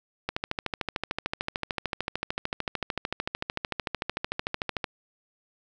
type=click train; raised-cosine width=0.3 ms; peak=-12 dBFS; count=62; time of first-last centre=0.29-4.842 s; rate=13.4 Hz; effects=none